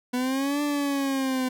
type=linear two-way sweep; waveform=40% pulse; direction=up then down; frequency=245.7 to 293.7 to 254.3 Hz; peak=-23 dBFS; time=0.13-1.49 s; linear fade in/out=10 ms; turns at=0.62 s; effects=none